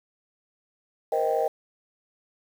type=chord; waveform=sine; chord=C minor seventh; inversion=third; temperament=just; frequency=470.9 / 523.3 / 627.9 / 784.9 Hz; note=Bb4 / C5 / Eb5 / G5; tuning=+18 / 0 / +16 / +2 cents; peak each=-26 / -28 / -26 / -27 dBFS; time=1.12-1.48 s; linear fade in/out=5 ms; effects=tanh soft clip ceiling -13 dBFS + 8-bit